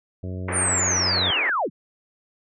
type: harmonic tone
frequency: 92.3 Hz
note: F#2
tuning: 4 cents flat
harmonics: 1 / 2 / 3 / 4 / 5 / 6 / 7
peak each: -29 / -35 / -39 / -41 / -43 / -45 / -46 dBFS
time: 0.23-1.31 s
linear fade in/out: 5 ms
type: band-pass noise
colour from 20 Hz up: white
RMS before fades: -29 dBFS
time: 0.48-1.5 s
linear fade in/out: 5 ms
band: 290 to 2200 Hz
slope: 48 dB/octave
type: linear sweep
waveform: sine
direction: down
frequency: 9397 to 109.6 Hz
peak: -20 dBFS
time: 0.52-1.7 s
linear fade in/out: 50 ms
effects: none